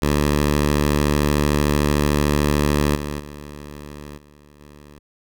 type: tone with level steps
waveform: 10% pulse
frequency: 73.42 Hz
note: D2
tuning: in tune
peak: -8 / -17 / -26 / -39 / -34 dBFS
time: 0.02-4.99 s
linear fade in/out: 5 ms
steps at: 2.95 / 3.19 / 4.17 / 4.6 s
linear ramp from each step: 10 ms
effects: none